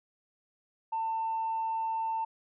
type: tone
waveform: sine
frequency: 896 Hz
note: A5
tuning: 31 cents sharp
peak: -28 dBFS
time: 0.92-2.25 s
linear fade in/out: 10 ms
effects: tanh soft clip ceiling -25 dBFS